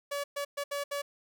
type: tone bursts at uneven times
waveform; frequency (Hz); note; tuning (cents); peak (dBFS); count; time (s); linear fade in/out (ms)
sawtooth; 570; C#5; +48; -28; 5; 0.11-0.24 / 0.36-0.45 / 0.57-0.64 / 0.71-0.84 / 0.91-1.02; 10
effects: none